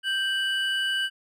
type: tone pair together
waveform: triangle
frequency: 1568 / 2960 Hz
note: G6 / F#7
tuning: 0 / 0 cents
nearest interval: major seventh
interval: 1100 cents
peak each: -25 dBFS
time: 0.03-1.1 s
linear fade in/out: 50 ms
effects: none